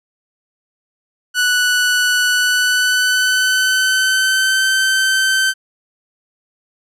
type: tone with pitch glide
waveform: sawtooth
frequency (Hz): 1480 to 1543.7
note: F#6 to G6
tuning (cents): 0 to -27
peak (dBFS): -9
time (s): 1.34-5.54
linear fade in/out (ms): 50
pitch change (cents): +73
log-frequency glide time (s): 2.29-4.68
effects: low-pass 12000 Hz 12 dB/octave